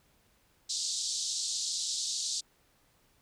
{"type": "band-pass noise", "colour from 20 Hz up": "pink", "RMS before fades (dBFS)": -34, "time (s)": [0.69, 2.41], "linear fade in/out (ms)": 10, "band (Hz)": [3800, 8100], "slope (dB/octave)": 48, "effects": ["pink hiss -68 dBFS RMS until 3.21 s"]}